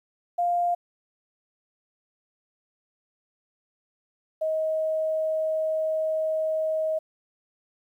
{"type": "tone pair in turn", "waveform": "sine", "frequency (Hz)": [700, 631.3], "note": ["F5", "D#5"], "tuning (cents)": [4, 25], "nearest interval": "major second", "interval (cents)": 179, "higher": "first", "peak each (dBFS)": [-21, -23], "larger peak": "first", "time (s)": [[0.38, 0.75], [4.41, 6.99]], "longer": "second", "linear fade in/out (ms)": 10, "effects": ["10-bit"]}